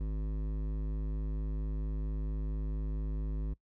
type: tone with hard clipping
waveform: sine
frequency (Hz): 52.2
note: G#1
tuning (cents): +10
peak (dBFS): -34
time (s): 0-3.54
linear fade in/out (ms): 10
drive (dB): 13
effects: noise-tail reverb RT60 0.1 s tail -21 dB re dry